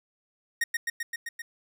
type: tone with echo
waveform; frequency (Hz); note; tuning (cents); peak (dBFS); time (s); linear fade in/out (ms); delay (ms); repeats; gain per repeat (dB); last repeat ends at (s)
45% pulse; 1864.7; A#6; 0; -23; 0.61-0.64; 5; 130; 6; -2; 1.42
effects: none